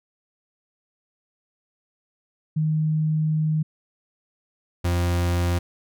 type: tone pair in turn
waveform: sine / 40% pulse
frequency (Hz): 155.56 / 87.31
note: D#3 / F2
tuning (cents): 0 / 0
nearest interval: minor seventh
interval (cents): 1000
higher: first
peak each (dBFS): -19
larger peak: neither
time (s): 2.56-3.63 / 4.84-5.59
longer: first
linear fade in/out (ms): 10
effects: none